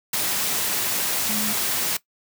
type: tone in noise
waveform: sine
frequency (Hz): 213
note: G#3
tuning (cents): +44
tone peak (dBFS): -28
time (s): 1.29-1.53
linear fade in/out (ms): 5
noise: white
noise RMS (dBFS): -24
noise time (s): 0.13-1.97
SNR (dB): -7
effects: noise-tail reverb RT60 0.1 s tail -18 dB re dry + high-pass 100 Hz 12 dB/octave